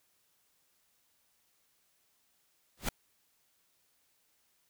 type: noise with exponential growth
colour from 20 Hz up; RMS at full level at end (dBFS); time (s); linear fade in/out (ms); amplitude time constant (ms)
pink; -28; 2.77-2.89; 5; 25
effects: white hiss -73 dBFS RMS until 4.69 s